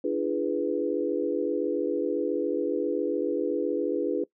sine chord, D diminished seventh, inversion none, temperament equal with one note detuned, 293.7 / 341.1 / 415.3 / 493.9 Hz, D4 / F4 / Ab4 / Cb5, 0 / -41 / 0 / 0 cents, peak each -30 dBFS, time 0.04-4.24 s, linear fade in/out 5 ms, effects noise-tail reverb RT60 0.1 s tail -21 dB re dry

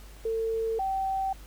sine tone pair in turn, 450 / 771.7 Hz, A4 / G5, +39 / -27 cents, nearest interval major sixth, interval 934 cents, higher second, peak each -26 dBFS, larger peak neither, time 0.25-0.79 / 0.79-1.33 s, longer neither, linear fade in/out 5 ms, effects added 50 Hz sine -45 dBFS peak until 1.46 s + pink hiss -53 dBFS RMS until 1.46 s

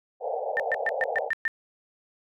pink band-pass noise, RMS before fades -30 dBFS, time 0.2-1.31 s, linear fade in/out 50 ms, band 460 to 830 Hz, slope 96 dB/octave
sine tone bursts, 1800 Hz, A6, 39 cents sharp, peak -22 dBFS, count 7, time 0.57-1.479 s, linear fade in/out 0 ms, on 27 ms, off 120 ms
effects none

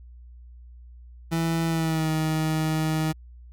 30% pulse tone with pitch glide, 164.81 to 157.19 Hz, E3 to D#3, 0 to +18 cents, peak -20 dBFS, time 1.31-3.13 s, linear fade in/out 20 ms, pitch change -82 cents, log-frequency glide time 1.67-2.1 s, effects added 60 Hz sine -43 dBFS peak until 3.52 s

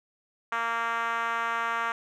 5% pulse tone with band-pass filter, 231 Hz, A#3, 16 cents flat, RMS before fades -29 dBFS, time 0.52-1.92 s, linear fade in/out 2 ms, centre 1200 Hz, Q 2.1, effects none

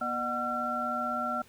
sine tone cluster, 241 / 608 / 741 / 1358 Hz, B3 / D#5 / F#5 / F6, -42 / -40 / +2 / -49 cents, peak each -37 / -37 / -36 / -31 dBFS, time 0.01-1.42 s, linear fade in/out 5 ms, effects pink hiss -58 dBFS RMS until 1.48 s

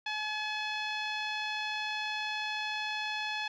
10% pulse tone with low-pass filter, 853 Hz, G#5, 46 cents sharp, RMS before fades -35 dBFS, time 0.06-3.48 s, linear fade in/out 5 ms, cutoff 3400 Hz, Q 1.1, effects none

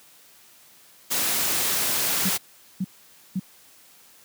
white noise, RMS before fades -24 dBFS, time 1.1-2.38 s, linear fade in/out 20 ms
sine tone bursts, 187.5 Hz, F#3, 23 cents sharp, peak -22 dBFS, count 3, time 2.25-3.396 s, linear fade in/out 5 ms, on 42 ms, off 510 ms
effects white hiss -53 dBFS RMS until 4.24 s + high-pass 100 Hz 12 dB/octave

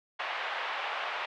pink band-pass noise, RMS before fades -35 dBFS, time 0.19-1.26 s, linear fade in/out 10 ms, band 670 to 3100 Hz, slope 24 dB/octave, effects none

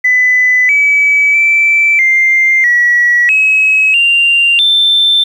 sine tone with pitch steps, 2002 / 2289 / 2328 / 2098 / 1930 / 2561 / 2781 / 3553 Hz, B6 / D7 / D7 / C7 / B6 / D#7 / F7 / A7, +23 / -45 / -16 / +4 / -40 / +49 / -8 / +16 cents, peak -5 dBFS, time 0.04-5.24 s, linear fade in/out 10 ms, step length 650 ms, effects tanh soft clip ceiling -1 dBFS + 7-bit

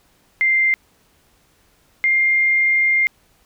sine tone pair in turn, 2093 / 2111 Hz, C7 / C7, 0 / +15 cents, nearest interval unison, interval 15 cents, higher second, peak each -13 dBFS, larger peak neither, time 0.41-0.74 / 2.04-3.07 s, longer second, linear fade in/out 0 ms, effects pink hiss -58 dBFS RMS until 3.45 s

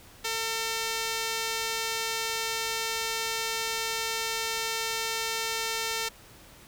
sawtooth tone with band-pass filter, 450 Hz, A4, 39 cents sharp, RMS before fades -31 dBFS, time 0.24-6.09 s, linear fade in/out 10 ms, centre 5500 Hz, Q 0.58, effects pink hiss -52 dBFS RMS until 6.67 s

